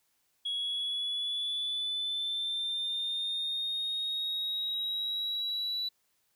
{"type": "linear sweep", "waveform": "sine", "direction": "up", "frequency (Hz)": [3329, 3951], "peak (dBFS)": -29, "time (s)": [0.45, 5.89], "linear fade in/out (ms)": 10, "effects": ["tanh soft clip ceiling -28 dBFS", "white hiss -74 dBFS RMS until 6.35 s"]}